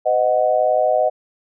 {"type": "chord", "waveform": "sine", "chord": "C diminished", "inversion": "none", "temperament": "equal with one note detuned", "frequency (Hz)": [510.1, 622.3, 740], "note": ["C5", "Eb5", "Gb5"], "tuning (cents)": [-44, 0, 0], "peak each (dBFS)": [-21, -16, -19], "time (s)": [0.05, 1.1], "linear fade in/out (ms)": 20, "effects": []}